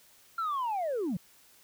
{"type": "linear sweep", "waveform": "sine", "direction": "down", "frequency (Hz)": [1383, 155.56], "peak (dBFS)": -27, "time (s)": [0.38, 1.17], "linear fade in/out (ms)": 5, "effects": ["tanh soft clip ceiling -27 dBFS", "white hiss -60 dBFS RMS until 1.63 s"]}